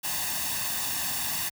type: noise with comb filter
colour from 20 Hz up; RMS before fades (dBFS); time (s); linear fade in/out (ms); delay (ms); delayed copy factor
white; -30; 0.03-1.5; 20; 1.1; +0.7
effects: high-pass 60 Hz 12 dB/octave